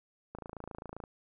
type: click train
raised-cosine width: 1 ms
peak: -28 dBFS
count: 20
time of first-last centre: 0.35-1.038 s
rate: 27.6 Hz
effects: none